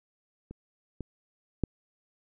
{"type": "clicks", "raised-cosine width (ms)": 3, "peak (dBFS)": [-29, -23, -13], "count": 3, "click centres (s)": [0.51, 1.007, 1.637], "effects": []}